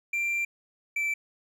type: tone pair in turn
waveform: triangle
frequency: 2365 / 2328 Hz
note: D7 / D7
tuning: +12 / -16 cents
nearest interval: unison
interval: 28 cents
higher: first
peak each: -24 dBFS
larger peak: neither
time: 0.13-0.45 / 0.96-1.14 s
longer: first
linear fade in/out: 5 ms
effects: none